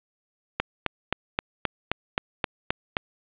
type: click train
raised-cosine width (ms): 0.3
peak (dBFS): -6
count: 10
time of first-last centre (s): 0.6-2.968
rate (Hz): 3.8
effects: resampled to 8000 Hz + 7-bit